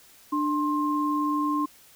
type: tone pair together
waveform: sine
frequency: 296.9 / 1058 Hz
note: D4 / C6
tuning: +19 / +19 cents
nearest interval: octave + minor seventh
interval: 2200 cents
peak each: -25 / -26 dBFS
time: 0.32-1.66 s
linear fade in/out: 10 ms
effects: white hiss -54 dBFS RMS until 1.95 s